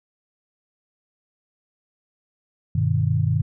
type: chord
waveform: sine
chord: G augmented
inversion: none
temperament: just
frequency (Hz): 98 / 122.5 / 153.12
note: G2 / B2 / D#3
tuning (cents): 0 / -14 / -27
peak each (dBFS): -22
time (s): 2.75-3.42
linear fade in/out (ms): 5
effects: none